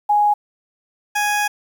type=tone pair in turn; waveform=sine / 20% pulse; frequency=830.6 / 830.6 Hz; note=G#5 / G#5; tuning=0 / 0 cents; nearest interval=unison; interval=0 cents; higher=neither; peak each=-12 dBFS; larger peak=neither; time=0.09-0.34 / 1.15-1.48 s; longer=second; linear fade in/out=10 ms; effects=8-bit